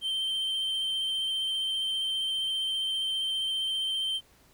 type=tone with vibrato; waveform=triangle; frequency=3122 Hz; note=G7; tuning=8 cents flat; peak=-26 dBFS; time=0.01-4.21 s; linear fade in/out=50 ms; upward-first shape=sine; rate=15 Hz; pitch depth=15 cents each way; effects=pink hiss -61 dBFS RMS until 4.53 s